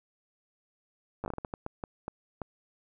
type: slowing click train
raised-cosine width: 1 ms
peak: -21 dBFS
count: 13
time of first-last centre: 1.24-2.417 s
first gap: 9 ms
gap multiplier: 1.39
effects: none